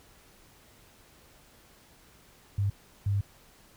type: tone bursts at uneven times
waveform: sine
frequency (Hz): 100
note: G2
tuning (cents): +35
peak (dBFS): -24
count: 2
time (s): 2.58-2.7 / 3.06-3.21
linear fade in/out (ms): 5
effects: pink hiss -58 dBFS RMS until 3.76 s